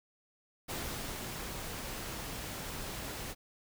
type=noise with ADSR envelope; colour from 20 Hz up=pink; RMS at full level=-38 dBFS; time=0.68-3.35 s; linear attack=21 ms; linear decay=530 ms; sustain=-3 dB; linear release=42 ms; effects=none